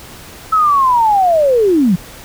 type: linear sweep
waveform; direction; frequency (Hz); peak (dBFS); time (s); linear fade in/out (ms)
sine; down; 1313 to 162.7; -8; 0.52-1.96; 10
effects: pink hiss -35 dBFS RMS until 2.24 s